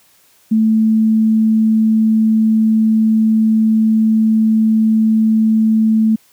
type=tone; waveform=sine; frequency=220 Hz; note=A3; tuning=in tune; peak=-9 dBFS; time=0.51-6.16 s; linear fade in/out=10 ms; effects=white hiss -52 dBFS RMS until 6.32 s + high-pass 60 Hz 12 dB/octave